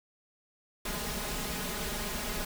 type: noise with comb filter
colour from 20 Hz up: pink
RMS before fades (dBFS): -35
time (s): 0.85-2.45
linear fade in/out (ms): 5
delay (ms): 4.8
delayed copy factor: +1
effects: none